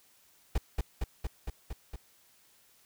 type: noise with echo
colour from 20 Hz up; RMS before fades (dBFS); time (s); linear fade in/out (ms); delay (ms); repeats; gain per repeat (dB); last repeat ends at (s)
brown; -26; 0.55-0.58; 5; 230; 6; -2; 1.96
effects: white hiss -64 dBFS RMS until 2.85 s